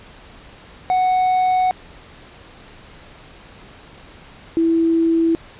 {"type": "tone pair in turn", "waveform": ["triangle", "sine"], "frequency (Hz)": [740, 329.6], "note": ["F#5", "E4"], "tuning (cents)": [0, 0], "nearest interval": "octave + major second", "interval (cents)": 1400, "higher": "first", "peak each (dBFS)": [-12, -13], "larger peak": "first", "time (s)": [[0.9, 1.71], [4.57, 5.35]], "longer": "first", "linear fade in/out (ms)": 0, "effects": ["pink hiss -43 dBFS RMS until 5.59 s", "resampled to 8000 Hz"]}